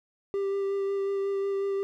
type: tone with vibrato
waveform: triangle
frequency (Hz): 394.7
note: G4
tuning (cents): +12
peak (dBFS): -24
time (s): 0.34-1.83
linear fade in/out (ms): 0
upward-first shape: sine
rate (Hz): 5.5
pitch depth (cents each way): 12
effects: none